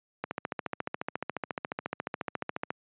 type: click train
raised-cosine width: 0.5 ms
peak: -16 dBFS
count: 36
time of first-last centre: 0.24-2.705 s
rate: 14.2 Hz
effects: high-pass 150 Hz 12 dB/octave + resampled to 8000 Hz